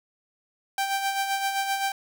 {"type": "tone with tremolo", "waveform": "sawtooth", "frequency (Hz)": 784, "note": "G5", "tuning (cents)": 0, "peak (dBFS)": -19, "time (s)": [0.78, 1.92], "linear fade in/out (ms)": 2, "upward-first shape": "sine", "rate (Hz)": 7.7, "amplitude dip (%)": 50, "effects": []}